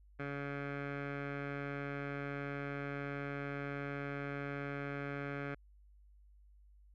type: tone with low-pass filter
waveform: 15% pulse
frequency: 141.4 Hz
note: C#3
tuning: 35 cents sharp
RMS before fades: -41 dBFS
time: 0.19-5.55 s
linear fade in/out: 10 ms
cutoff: 1900 Hz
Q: 3.7
effects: added 50 Hz sine -59 dBFS peak until 6.94 s